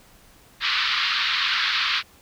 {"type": "band-pass noise", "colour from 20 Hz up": "white", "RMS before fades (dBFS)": -23, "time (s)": [0.6, 2.03], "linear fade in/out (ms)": 50, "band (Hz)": [1100, 4400], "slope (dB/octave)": 48, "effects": ["pink hiss -53 dBFS RMS until 2.21 s"]}